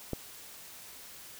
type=click; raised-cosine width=2 ms; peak=-19 dBFS; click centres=0.133 s; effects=white hiss -49 dBFS RMS until 1.39 s